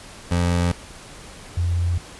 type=tone pair in turn; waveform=25% pulse / sine; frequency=87.31 / 86.76 Hz; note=F2 / F2; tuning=0 / -11 cents; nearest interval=unison; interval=11 cents; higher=first; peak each=-14 / -18 dBFS; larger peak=first; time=0.31-0.72 / 1.57-1.98 s; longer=neither; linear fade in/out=5 ms; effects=pink hiss -41 dBFS RMS until 2.19 s + resampled to 24000 Hz